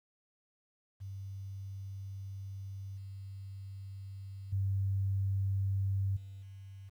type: tone with level steps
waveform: sine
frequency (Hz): 97.5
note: G2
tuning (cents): -9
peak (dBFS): -40 / -42 / -29 / -44 / -46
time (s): 1-6.9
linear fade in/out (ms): 20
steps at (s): 2.97 / 4.52 / 6.16 / 6.42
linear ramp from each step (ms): 10
effects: 11-bit